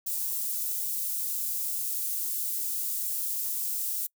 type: high-pass noise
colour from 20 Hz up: white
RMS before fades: -31 dBFS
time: 0.06-4.07 s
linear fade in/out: 10 ms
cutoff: 9500 Hz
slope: 12 dB/octave
effects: noise-tail reverb RT60 0.1 s tail -25 dB re dry